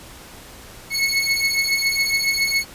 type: beating tone pair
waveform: 25% pulse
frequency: 2191 / 2198.2 Hz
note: C#7 / C#7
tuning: -21 / -15 cents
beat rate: 7.2 Hz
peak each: -18 / -17 dBFS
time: 0.9-2.65 s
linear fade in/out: 50 ms
effects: pink hiss -41 dBFS RMS until 2.74 s + resampled to 32000 Hz